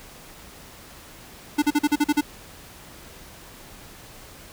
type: tone bursts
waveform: square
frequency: 294.8 Hz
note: D4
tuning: 7 cents sharp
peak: -17 dBFS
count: 8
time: 1.58-2.211 s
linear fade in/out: 10 ms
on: 43 ms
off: 41 ms
effects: pink hiss -45 dBFS RMS until 4.52 s